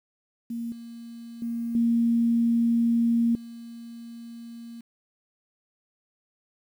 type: tone with level steps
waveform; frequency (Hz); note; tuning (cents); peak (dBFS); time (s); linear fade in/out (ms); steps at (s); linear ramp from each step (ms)
sine; 233.1; A#3; 0; -29 / -38 / -27 / -19 / -38; 0.5-4.81; 5; 0.72 / 1.42 / 1.75 / 3.35; 2
effects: 9-bit